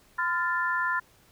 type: chord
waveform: sine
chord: F major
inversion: second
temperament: equal with one note detuned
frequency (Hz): 1020.8 / 1396.9 / 1760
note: C6 / F6 / A6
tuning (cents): -43 / 0 / 0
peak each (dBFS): -29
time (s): 0.18-1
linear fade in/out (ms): 10
effects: pink hiss -60 dBFS RMS until 1.31 s